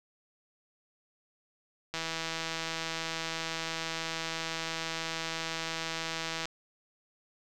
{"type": "click train", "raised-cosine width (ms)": 0.2, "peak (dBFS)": -17, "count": 737, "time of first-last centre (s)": [1.94, 6.455], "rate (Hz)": 163, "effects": []}